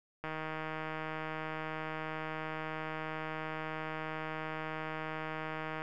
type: click train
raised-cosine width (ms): 0.5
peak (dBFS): -24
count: 877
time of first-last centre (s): 0.24-5.82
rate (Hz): 157
effects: none